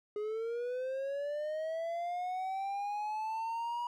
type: linear sweep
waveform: triangle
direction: up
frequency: 414.2 to 966 Hz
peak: -32 dBFS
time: 0.16-3.87 s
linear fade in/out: 2 ms
effects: none